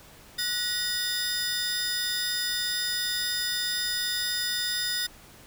40% pulse tone cluster, 1471 / 1903 / 3601 / 5000 Hz, F#6 / A#6 / A7 / D#8, -11 / +35 / +39 / +8 cents, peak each -36 / -34 / -30 / -29 dBFS, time 0.38-5.07 s, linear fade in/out 10 ms, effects pink hiss -51 dBFS RMS until 5.46 s

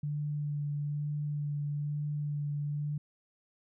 sine tone with vibrato, 146.83 Hz, D3, in tune, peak -31 dBFS, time 0.03-2.98 s, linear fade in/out 5 ms, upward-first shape sine, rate 1.1 Hz, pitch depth 14 cents each way, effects none

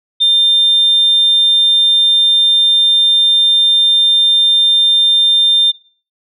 sine tone, 3600 Hz, A7, 39 cents sharp, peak -6 dBFS, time 0.2-5.72 s, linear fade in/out 20 ms, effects noise-tail reverb RT60 0.4 s tail -19 dB re dry + tanh soft clip ceiling -4 dBFS

